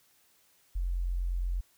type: tone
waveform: sine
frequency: 44.22 Hz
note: F1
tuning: 22 cents sharp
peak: -28 dBFS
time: 0.75-1.61 s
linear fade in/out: 10 ms
effects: white hiss -66 dBFS RMS until 1.77 s